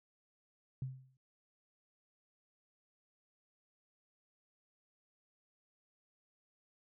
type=tone with exponential decay; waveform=sine; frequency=130.81 Hz; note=C3; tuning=in tune; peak=-34 dBFS; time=0.82-1.17 s; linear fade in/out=2 ms; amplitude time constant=76 ms; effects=none